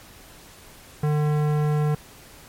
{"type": "tone with tanh clipping", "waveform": "sine", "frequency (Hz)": 150, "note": "D3", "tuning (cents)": 37, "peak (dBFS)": -21, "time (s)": [1.03, 1.95], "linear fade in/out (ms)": 5, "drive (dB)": 18, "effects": ["pink hiss -47 dBFS RMS until 2.48 s", "MP3 64 kbps"]}